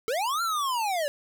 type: linear two-way sweep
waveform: square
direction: up then down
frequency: 421.5 to 1396.9 to 556 Hz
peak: -26 dBFS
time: 0.08-1.08 s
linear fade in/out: 0 ms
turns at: 0.42 s
effects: none